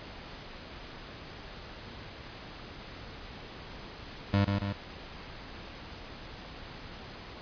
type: tone with echo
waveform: 25% pulse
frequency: 100 Hz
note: G2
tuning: 35 cents sharp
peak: -19 dBFS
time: 4.33-4.45 s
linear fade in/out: 10 ms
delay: 140 ms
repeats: 2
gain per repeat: -4 dB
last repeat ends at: 4.73 s
effects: pink hiss -45 dBFS RMS until 7.41 s + resampled to 11025 Hz